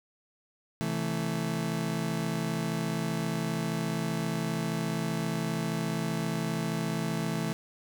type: chord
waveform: 35% pulse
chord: A minor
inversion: first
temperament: just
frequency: 132 / 165 / 220 Hz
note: C3 / E3 / A3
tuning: +16 / +2 / 0 cents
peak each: -35 / -30 / -32 dBFS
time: 0.81-7.53 s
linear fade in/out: 0 ms
effects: none